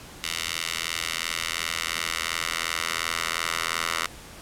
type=tone with high-pass filter sweep; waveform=10% pulse; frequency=82.8 Hz; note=E2; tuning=8 cents sharp; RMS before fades=-29 dBFS; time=0.24-4.06 s; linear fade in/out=0 ms; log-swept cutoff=2500 to 1400 Hz; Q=1.1; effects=pink hiss -44 dBFS RMS until 4.41 s + low-pass 12000 Hz 12 dB/octave